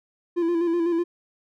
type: tone with vibrato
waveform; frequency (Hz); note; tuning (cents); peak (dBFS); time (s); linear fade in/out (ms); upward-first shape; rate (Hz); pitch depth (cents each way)
triangle; 339.8; F4; -47; -18; 0.36-1.04; 20; square; 8; 40
effects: none